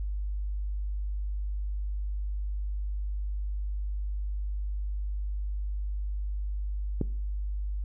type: click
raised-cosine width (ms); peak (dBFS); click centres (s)
3; -14; 7.013
effects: noise-tail reverb RT60 0.5 s tail -19 dB re dry + added 50 Hz sine -29 dBFS peak until 7.84 s